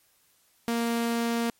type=tone; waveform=sawtooth; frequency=233.1 Hz; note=A#3; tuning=in tune; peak=-21 dBFS; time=0.68-1.5 s; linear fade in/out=0 ms; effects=white hiss -65 dBFS RMS until 1.59 s + MP3 64 kbps